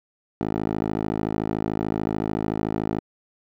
10% pulse tone with band-pass filter, 53.6 Hz, A1, 45 cents flat, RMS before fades -26 dBFS, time 0.41-3 s, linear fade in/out 0 ms, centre 410 Hz, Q 0.97, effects none

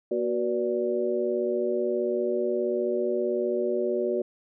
sine tone cluster, 236.6 / 370.3 / 485.5 / 584 Hz, A#3 / F#4 / B4 / D5, +26 / +1 / -30 / -10 cents, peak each -34 / -26 / -31 / -30 dBFS, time 0.11-4.22 s, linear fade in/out 5 ms, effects none

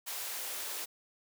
white noise with high-pass filter sweep, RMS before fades -39 dBFS, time 0.06-0.86 s, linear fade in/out 20 ms, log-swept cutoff 650 to 370 Hz, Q 0.96, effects none

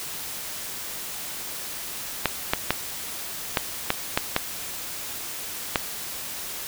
clicks, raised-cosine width 0.3 ms, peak -3 dBFS, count 8, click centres 2.257 / 2.535 / 2.706 / 3.572 / 3.904 / 4.175 / 4.364 / 5.758 s, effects white hiss -34 dBFS RMS until 6.67 s

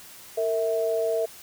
sine tone pair together, 456.8 / 652 Hz, A#4 / E5, -35 / -19 cents, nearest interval tritone, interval 616 cents, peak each -25 dBFS, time 0.37-1.26 s, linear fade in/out 10 ms, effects white hiss -46 dBFS RMS until 1.42 s

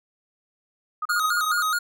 sine tone bursts, 1244.5 Hz, D#6, in tune, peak -24 dBFS, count 9, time 1.02-1.606 s, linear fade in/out 5 ms, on 34 ms, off 35 ms
square tone with vibrato, 1341 Hz, E6, 29 cents sharp, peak -22 dBFS, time 1.09-1.79 s, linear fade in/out 10 ms, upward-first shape square, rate 4.7 Hz, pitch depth 110 cents each way
effects none

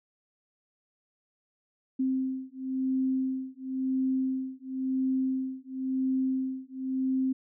sine beating tone pair, 261.6 / 262.56 Hz, C4 / C4, 0 / +6 cents, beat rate 0.96 Hz, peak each -30 dBFS, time 1.99-7.33 s, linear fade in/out 10 ms, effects none

